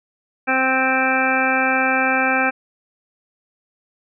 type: harmonic tone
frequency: 261.6 Hz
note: C4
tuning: in tune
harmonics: 1 / 2 / 3 / 4 / 5 / 6 / 7 / 9 / 10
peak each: -24 / -25 / -22 / -31 / -25 / -21 / -29 / -22 / -29 dBFS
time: 0.47-2.51 s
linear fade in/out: 20 ms
effects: none